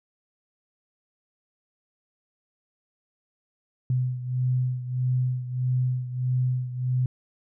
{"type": "beating tone pair", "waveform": "sine", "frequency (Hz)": [126.3, 127.9], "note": ["B2", "C3"], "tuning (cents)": [39, -39], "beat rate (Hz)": 1.6, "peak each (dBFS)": [-24, -29], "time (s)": [3.9, 7.06], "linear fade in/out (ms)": 2, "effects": []}